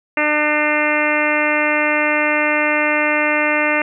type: harmonic tone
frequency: 300 Hz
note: D4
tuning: 37 cents sharp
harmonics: 1 / 2 / 3 / 4 / 5 / 6 / 7 / 8 / 9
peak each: -23 / -21 / -25 / -25 / -24 / -23 / -20 / -24 / -24 dBFS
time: 0.17-3.82 s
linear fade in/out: 2 ms
effects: none